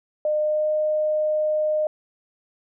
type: tone with pitch glide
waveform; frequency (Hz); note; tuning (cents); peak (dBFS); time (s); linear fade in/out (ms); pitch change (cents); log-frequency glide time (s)
sine; 607 to 613; D#5 to D#5; -43 to -26; -19; 0.25-1.87; 2; +17; 0.4-0.69
effects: none